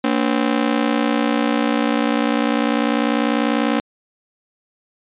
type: ring-modulated tone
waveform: sawtooth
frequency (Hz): 259.8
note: C4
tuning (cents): -12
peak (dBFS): -9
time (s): 0.04-3.8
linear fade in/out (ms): 2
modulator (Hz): 30.1
effects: resampled to 8000 Hz